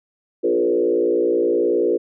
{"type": "tone with frequency modulation", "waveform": "sine", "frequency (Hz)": 415.3, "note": "G#4", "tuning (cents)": 0, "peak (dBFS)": -15, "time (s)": [0.43, 1.98], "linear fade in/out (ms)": 20, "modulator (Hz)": 59.1, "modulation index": 1.6, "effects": []}